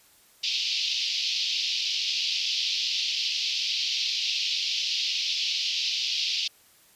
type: band-pass noise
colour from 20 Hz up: white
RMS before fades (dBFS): -28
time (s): 0.43-6.48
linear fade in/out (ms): 10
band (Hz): 2600 to 5200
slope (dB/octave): 48
effects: white hiss -58 dBFS RMS until 6.95 s + resampled to 32000 Hz